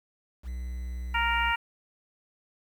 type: tone with pitch glide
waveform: triangle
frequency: 61.74 to 61.17 Hz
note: B1 to B1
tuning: 0 to -16 cents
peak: -30 dBFS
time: 0.43-1.54 s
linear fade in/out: 50 ms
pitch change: -16 cents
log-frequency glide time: 0.61-1.4 s
type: harmonic tone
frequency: 466.2 Hz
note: A#4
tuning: in tune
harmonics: 2 / 3 / 4 / 5 / 6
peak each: -28 / -30 / -31 / -32 / -33 dBFS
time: 1.14-1.56 s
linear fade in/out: 10 ms
effects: 9-bit